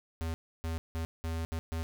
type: tone bursts at uneven times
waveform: square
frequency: 81.9 Hz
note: E2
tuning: 11 cents flat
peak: -33 dBFS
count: 6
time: 0.21-0.34 / 0.64-0.78 / 0.95-1.05 / 1.24-1.45 / 1.52-1.59 / 1.72-1.83 s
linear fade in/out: 0 ms
effects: none